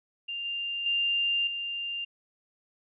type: tone with level steps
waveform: sine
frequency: 2794 Hz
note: F7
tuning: in tune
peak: -32 / -30 / -24 / -31 dBFS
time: 0.28-2.05 s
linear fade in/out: 10 ms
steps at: 0.45 / 0.86 / 1.47 s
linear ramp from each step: 2 ms
effects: none